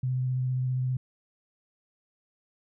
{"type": "tone with vibrato", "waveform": "sine", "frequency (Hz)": 128, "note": "C3", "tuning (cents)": -38, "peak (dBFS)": -25, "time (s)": [0.03, 0.97], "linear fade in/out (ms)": 5, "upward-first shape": "sine", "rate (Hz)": 15, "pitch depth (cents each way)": 14, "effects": []}